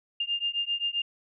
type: beating tone pair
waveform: sine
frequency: 2805 / 2812.6 Hz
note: F7 / F7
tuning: +7 / +12 cents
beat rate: 7.6 Hz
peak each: -30 dBFS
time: 0.2-1.02 s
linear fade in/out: 5 ms
effects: none